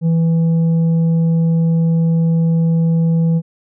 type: tone with tanh clipping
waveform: triangle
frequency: 164.81 Hz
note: E3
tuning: in tune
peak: -12 dBFS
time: 0.01-3.42 s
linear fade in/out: 50 ms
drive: 9 dB
effects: none